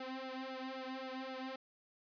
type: tone with flanger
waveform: sawtooth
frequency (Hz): 261.6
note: C4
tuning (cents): 0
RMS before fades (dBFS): -44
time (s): 0-1.56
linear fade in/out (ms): 5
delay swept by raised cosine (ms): 1.4 to 2.8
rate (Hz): 3.8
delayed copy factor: +0.95
effects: resampled to 11025 Hz